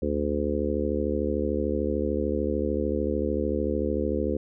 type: harmonic tone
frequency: 73.42 Hz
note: D2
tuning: in tune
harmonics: 1 / 3 / 4 / 5 / 6 / 7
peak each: -31 / -31 / -31 / -31 / -31 / -31 dBFS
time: 0.02-4.37 s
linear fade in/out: 5 ms
effects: none